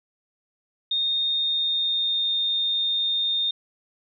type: tone with pitch glide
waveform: sine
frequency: 3680 to 3652 Hz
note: A#7 to A#7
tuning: -23 to -36 cents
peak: -21 dBFS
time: 0.91-3.51 s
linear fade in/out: 5 ms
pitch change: -13 cents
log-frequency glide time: 1.21-2.31 s
effects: none